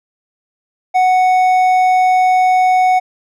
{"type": "tone with hard clipping", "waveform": "triangle", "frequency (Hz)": 740, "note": "F#5", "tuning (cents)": 0, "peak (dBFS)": -10, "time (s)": [0.94, 3], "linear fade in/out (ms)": 20, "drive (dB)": 9, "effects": []}